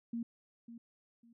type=tone with echo; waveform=sine; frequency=233.1 Hz; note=A#3; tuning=in tune; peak=-35 dBFS; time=0.13-0.23 s; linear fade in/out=5 ms; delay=550 ms; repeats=2; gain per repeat=-12 dB; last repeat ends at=1.33 s; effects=none